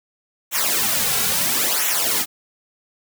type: noise with flanger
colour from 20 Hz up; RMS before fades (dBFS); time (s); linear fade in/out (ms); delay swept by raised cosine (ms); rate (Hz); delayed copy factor
white; -20; 0.51-2.26; 50; 0.21 to 3.31; 0.74; -0.8
effects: none